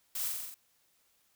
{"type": "noise with echo", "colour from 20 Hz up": "blue", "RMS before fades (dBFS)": -36, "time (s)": [0.15, 0.28], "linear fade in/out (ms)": 5, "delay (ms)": 44, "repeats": 6, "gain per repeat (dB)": -2, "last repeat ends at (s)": 0.544, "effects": ["white hiss -71 dBFS RMS until 1.35 s"]}